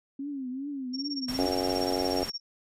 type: tone with vibrato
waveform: sine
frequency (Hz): 269.5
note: C#4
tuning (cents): -49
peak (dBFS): -32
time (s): 0.19-1.49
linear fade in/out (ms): 5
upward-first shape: triangle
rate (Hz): 2.5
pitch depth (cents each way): 150
type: tone with tremolo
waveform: sine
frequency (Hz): 5520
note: F8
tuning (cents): -21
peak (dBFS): -30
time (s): 0.93-2.4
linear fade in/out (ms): 20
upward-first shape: sine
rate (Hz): 17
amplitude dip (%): 100
type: noise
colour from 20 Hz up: pink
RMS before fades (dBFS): -39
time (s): 1.28-2.3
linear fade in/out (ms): 5
type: harmonic tone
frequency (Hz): 91.8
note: F#2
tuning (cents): -13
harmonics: 3 / 4 / 5 / 6 / 7 / 8 / 9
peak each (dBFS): -32 / -33 / -34 / -35 / -35 / -36 / -37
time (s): 1.38-2.24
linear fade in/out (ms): 10
effects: resampled to 32000 Hz